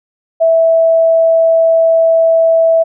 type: tone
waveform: sine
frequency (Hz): 656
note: E5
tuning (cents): -9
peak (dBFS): -6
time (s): 0.4-2.84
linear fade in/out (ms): 20
effects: none